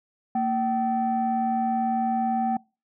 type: tone pair together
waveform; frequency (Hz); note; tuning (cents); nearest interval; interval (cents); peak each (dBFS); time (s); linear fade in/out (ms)
sine; 229.5 / 767.9; A#3 / G5; -27 / -36; octave + major sixth; 2091; -24 / -22; 0.35-2.57; 5
effects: noise-tail reverb RT60 0.3 s tail -25 dB re dry + tanh soft clip ceiling -17 dBFS